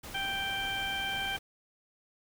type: noise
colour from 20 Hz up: pink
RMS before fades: -44 dBFS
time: 0.03-1.39 s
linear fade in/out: 10 ms
type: harmonic tone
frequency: 784 Hz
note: G5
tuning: in tune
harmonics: 1 / 2 / 3 / 4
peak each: -38 / -36 / -38 / -36 dBFS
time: 0.14-1.37 s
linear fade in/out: 10 ms
effects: none